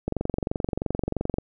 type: click train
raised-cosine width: 2 ms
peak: -12 dBFS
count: 31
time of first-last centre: 0.08-1.384 s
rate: 23 Hz
effects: none